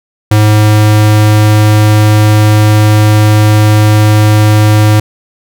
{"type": "tone", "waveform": "square", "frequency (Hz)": 106.4, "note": "G#2", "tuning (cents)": 42, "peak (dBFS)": -4, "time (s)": [0.31, 5], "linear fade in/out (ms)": 5, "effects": []}